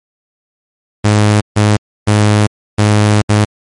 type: tone bursts at uneven times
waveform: sawtooth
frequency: 105.1 Hz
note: G#2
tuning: 21 cents sharp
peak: -3 dBFS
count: 5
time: 1.04-1.41 / 1.56-1.77 / 2.07-2.47 / 2.78-3.22 / 3.29-3.45 s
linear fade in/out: 10 ms
effects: MP3 48 kbps